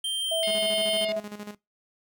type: tone with pitch glide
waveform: square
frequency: 3150 to 3107 Hz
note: G7 to G7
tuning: +8 to -16 cents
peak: -27 dBFS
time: 0.04-1.05 s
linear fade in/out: 5 ms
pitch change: -24 cents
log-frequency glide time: 0.19-0.63 s
type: tone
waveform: sine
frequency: 650 Hz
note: E5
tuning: 24 cents flat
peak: -26 dBFS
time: 0.31-1.2 s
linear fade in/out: 10 ms
type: harmonic tone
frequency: 715 Hz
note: F5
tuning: 41 cents sharp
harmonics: 3 / 4 / 5 / 6 / 7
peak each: -35 / -37 / -39 / -41 / -42 dBFS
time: 0.43-1.12 s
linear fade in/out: 0 ms
type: tone with tremolo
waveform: sawtooth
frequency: 207.7 Hz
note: G#3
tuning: in tune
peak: -31 dBFS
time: 0.47-1.55 s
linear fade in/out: 5 ms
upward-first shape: square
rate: 13 Hz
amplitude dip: 65%
effects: noise-tail reverb RT60 0.2 s tail -21 dB re dry